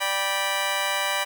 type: chord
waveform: 15% pulse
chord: G major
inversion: second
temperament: just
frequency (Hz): 588 / 784 / 980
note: D5 / G5 / B5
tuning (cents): +2 / 0 / -14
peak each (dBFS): -22 / -23 / -21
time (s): 0-1.25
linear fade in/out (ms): 20
effects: 9-bit